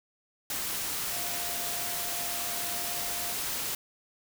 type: tone in noise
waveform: sine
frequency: 698.5 Hz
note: F5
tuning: in tune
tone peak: -42 dBFS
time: 1.12-3.33 s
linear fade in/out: 2 ms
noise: white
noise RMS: -33 dBFS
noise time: 0.5-3.75 s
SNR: -12 dB
effects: none

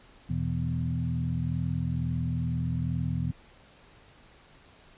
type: tone cluster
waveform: sine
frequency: 81.6 / 123.1 / 165.3 / 245.2 Hz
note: E2 / B2 / E3 / B3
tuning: -17 / -5 / +5 / -12 cents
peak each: -34 / -30 / -31 / -37 dBFS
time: 0.29-3.32 s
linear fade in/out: 10 ms
effects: pink hiss -56 dBFS RMS until 4.97 s + resampled to 8000 Hz

